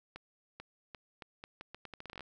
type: accelerating click train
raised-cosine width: 0.3 ms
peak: -29 dBFS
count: 17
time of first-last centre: 0.16-2.207 s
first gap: 440 ms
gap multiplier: 0.79
effects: none